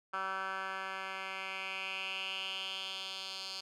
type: tone with band-pass filter sweep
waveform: 10% pulse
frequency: 191.1 Hz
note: G3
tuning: 44 cents flat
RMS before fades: -40 dBFS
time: 0.13-3.61 s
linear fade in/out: 10 ms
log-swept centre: 1400 to 4300 Hz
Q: 4
effects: none